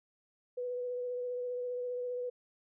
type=tone with vibrato; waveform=sine; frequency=493.9 Hz; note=B4; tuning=in tune; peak=-34 dBFS; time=0.57-2.3 s; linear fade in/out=10 ms; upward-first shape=sine; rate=15 Hz; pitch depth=16 cents each way; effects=none